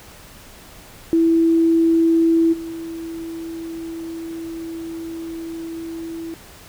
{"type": "tone with level steps", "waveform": "sine", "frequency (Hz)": 329.6, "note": "E4", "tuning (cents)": 0, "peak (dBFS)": [-12, -27], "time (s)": [1.13, 6.34], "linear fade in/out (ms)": 0, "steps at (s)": 2.52, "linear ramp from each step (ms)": 20, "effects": ["pink hiss -43 dBFS RMS until 6.68 s"]}